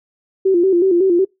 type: tone with vibrato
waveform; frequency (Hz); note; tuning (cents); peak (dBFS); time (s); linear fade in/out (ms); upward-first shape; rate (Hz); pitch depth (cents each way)
sine; 364.1; F#4; -28; -10; 0.45-1.25; 10; square; 5.4; 87
effects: noise-tail reverb RT60 0.2 s tail -25 dB re dry